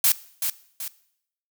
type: noise with echo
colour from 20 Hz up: blue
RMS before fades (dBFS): -18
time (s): 0.04-0.12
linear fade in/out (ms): 2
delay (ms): 380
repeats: 2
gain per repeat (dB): -7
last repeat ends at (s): 0.88
effects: noise-tail reverb RT60 0.7 s tail -19 dB re dry